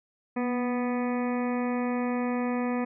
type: harmonic tone with a mistuned harmonic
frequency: 246.9 Hz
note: B3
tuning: in tune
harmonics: 1 / 2 / 3 / 4 / 5 / 7 / 8 / 9 / 10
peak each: -27 / -33 / -37 / -39 / -41 / -44 / -45 / -46 / -47 dBFS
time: 0.36-2.85 s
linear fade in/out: 10 ms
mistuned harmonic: 1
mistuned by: -29 cents
effects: none